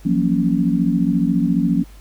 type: chord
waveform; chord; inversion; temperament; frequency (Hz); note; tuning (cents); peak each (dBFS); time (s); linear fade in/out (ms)
sine; Gb major seventh; third; equal with one note detuned; 170.63 / 185 / 233.1 / 277.2; F3 / Gb3 / Bb3 / Db4; -40 / 0 / 0 / 0; -20; 0.05-1.84; 10
effects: added 50 Hz sine -39 dBFS peak until 2 s + pink hiss -50 dBFS RMS until 2 s